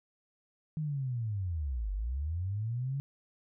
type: linear two-way sweep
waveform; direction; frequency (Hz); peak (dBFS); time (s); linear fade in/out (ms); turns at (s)
sine; down then up; 158.6 to 46.21 to 141.6; -31; 0.77-3; 0; 1.92
effects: none

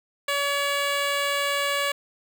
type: tone with notch filter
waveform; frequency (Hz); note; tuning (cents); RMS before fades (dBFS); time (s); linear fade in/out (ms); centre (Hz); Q
10% pulse; 567; C#5; +39; -25; 0.28-1.92; 5; 11000; 1.8
effects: none

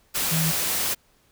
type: tone in noise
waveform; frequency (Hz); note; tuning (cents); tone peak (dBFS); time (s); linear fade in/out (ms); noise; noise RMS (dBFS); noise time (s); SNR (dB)
sine; 161.5; E3; -35; -22; 0.31-0.52; 20; white; -25; 0.14-0.95; 0
effects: pink hiss -62 dBFS RMS until 1.31 s

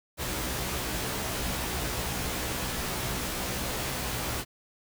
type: noise with comb filter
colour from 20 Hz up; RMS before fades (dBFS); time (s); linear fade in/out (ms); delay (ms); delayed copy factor
pink; -32; 0.17-4.45; 50; 16; +0.95
effects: none

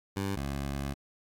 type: tone pair in turn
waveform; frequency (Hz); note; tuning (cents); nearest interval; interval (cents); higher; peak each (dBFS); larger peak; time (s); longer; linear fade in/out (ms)
15% pulse; 98.2 / 69.44; G2 / C#2; +4 / +4; tritone; 600; first; -24 / -26; first; 0.16-0.36 / 0.36-0.94; second; 10
effects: AAC 64 kbps

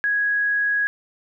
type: tone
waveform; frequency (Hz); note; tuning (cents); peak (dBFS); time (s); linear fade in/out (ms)
sine; 1661.2; G#6; 0; -18; 0.04-0.87; 0
effects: none

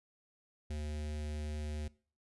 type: tone with notch filter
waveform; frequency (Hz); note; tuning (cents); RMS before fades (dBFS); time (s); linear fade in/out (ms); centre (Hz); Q
square; 75.2; D2; +42; -39; 0.7-1.88; 5; 1100; 1.1
effects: noise-tail reverb RT60 0.4 s tail -21 dB re dry + resampled to 24000 Hz

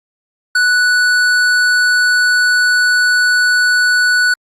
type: tone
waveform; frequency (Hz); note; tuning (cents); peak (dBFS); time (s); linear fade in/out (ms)
square; 1480; F#6; 0; -10; 0.55-4.34; 5
effects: low-pass 8000 Hz 12 dB/octave + Opus 48 kbps

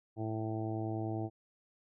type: harmonic tone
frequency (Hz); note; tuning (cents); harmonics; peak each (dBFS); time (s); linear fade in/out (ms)
110; A2; 0; 1 / 2 / 3 / 4 / 5 / 6 / 7 / 8; -37 / -45 / -38 / -47 / -52 / -45 / -45 / -58; 0.16-1.3; 50
effects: none

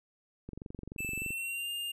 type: click train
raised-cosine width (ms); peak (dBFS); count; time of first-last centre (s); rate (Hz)
3; -29; 20; 0.49-1.305; 23.3
type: tone with pitch glide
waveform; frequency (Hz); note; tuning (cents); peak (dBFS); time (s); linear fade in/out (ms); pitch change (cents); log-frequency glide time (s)
square; 2637 to 2810; E7 to F7; 0 to +10; -35; 0.98-1.92; 10; +110; 1.15-1.7
effects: none

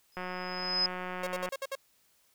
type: tone with exponential growth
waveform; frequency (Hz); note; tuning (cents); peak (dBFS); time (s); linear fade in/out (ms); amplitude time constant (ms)
sine; 5060; D#8; +28; -23; 0.12-0.86; 2; 160
type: click train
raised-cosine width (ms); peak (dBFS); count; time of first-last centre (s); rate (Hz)
0.5; -23; 241; 0.17-1.489; 182
type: tone bursts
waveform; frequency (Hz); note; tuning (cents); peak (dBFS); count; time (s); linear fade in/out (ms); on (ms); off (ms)
sawtooth; 544; C#5; -33; -29; 6; 1.23-1.754; 5; 39; 58
effects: white hiss -68 dBFS RMS until 2.34 s

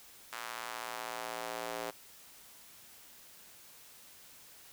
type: tone with high-pass filter sweep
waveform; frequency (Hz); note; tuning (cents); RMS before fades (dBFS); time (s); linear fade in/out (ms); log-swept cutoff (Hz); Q
square; 58; A#1; -8; -41; 0.32-1.91; 10; 1200 to 510; 1.3
effects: white hiss -56 dBFS RMS until 4.72 s

